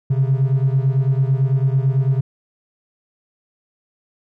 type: beating tone pair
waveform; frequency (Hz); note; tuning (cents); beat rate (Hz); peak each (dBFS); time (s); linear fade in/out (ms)
triangle; 130.81 / 139.81; C3 / C#3; 0 / +15; 9; -13 / -16; 0.1-2.21; 10
effects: tanh soft clip ceiling -8 dBFS